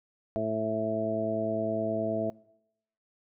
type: harmonic tone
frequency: 109.7 Hz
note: A2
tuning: 5 cents flat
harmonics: 1 / 2 / 3 / 4 / 5 / 6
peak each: -39 / -35 / -36 / -37 / -39 / -29 dBFS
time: 0.36-2.3 s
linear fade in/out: 0 ms
effects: noise-tail reverb RT60 0.8 s tail -24 dB re dry